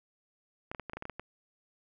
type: clicks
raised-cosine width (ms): 0.5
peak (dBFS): -24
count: 10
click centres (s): 0.715 / 0.748 / 0.797 / 0.897 / 0.934 / 0.97 / 1.024 / 1.054 / 1.097 / 1.196
effects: none